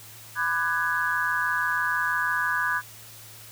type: chord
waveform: sine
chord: G# half-diminished seventh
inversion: first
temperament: just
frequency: 996.7 / 1196.1 / 1495.1 / 1661.2 Hz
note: B5 / D6 / F#6 / G#6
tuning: +16 / +31 / +18 / 0 cents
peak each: -30 / -31 / -28 / -26 dBFS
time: 0.35-2.82 s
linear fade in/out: 50 ms
effects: added 110 Hz sine -51 dBFS peak until 3.51 s + white hiss -46 dBFS RMS until 3.51 s